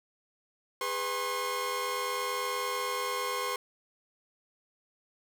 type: tone cluster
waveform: sawtooth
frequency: 407.8 / 496.7 / 1074 Hz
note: G#4 / B4 / C6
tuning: -32 / +10 / +45 cents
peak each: -35 / -32 / -29 dBFS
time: 0.81-3.56 s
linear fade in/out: 2 ms
effects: none